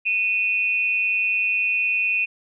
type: tone pair together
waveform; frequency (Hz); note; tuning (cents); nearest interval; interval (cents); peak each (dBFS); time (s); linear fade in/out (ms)
sine; 2489 / 2690; D#7 / E7; 0 / +34; minor second; 134; -20 / -24; 0.05-2.26; 20
effects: none